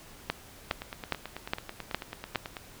two click trains, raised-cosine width 0.3 ms, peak -11 / -21 dBFS, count 6 / 18, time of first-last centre 0.3-2.358 / 0.71-2.568 s, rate 2.43 / 9.15 Hz, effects pink hiss -51 dBFS RMS until 2.8 s

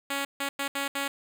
5% pulse tone bursts at uneven times, 278.6 Hz, C#4, 9 cents sharp, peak -17 dBFS, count 5, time 0.1-0.25 / 0.4-0.49 / 0.59-0.68 / 0.75-0.88 / 0.95-1.08 s, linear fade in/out 5 ms, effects none

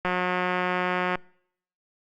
click train, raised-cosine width 0.5 ms, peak -11 dBFS, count 201, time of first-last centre 0.05-1.155 s, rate 181 Hz, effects noise-tail reverb RT60 0.7 s tail -26 dB re dry + Opus 48 kbps

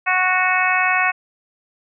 harmonic tone, 368.7 Hz, F#4, 6 cents flat, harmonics 2 / 3 / 4 / 5 / 6 / 7, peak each -22 / -22 / -22 / -22 / -22 / -22 dBFS, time 0.06-1.12 s, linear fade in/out 20 ms, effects none

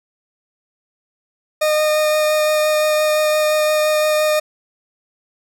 40% pulse tone with vibrato, 612 Hz, D#5, 29 cents flat, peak -13 dBFS, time 1.61-4.4 s, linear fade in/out 10 ms, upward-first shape sine, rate 5.8 Hz, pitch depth 9 cents each way, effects none

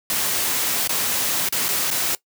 white noise with dropouts, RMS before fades -22 dBFS, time 0.1-2.15 s, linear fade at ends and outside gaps 1 ms, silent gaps 0.875-0.893 / 1.488-1.524 / 1.683-1.688 / 1.904-1.911 s, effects noise-tail reverb RT60 0.1 s tail -20 dB re dry + high-pass 100 Hz 12 dB/octave

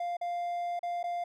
triangle tone with dropouts, 698.5 Hz, F5, in tune, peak -29 dBFS, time 0-1.24 s, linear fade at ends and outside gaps 5 ms, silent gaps 0.169-0.212 / 0.793-0.83 / 1.03-1.039 s, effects none

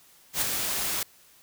white noise with ADSR envelope, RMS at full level -24 dBFS, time 0.33-1.03 s, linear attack 83 ms, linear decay 20 ms, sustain -5 dB, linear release 4 ms, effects white hiss -57 dBFS RMS until 1.42 s

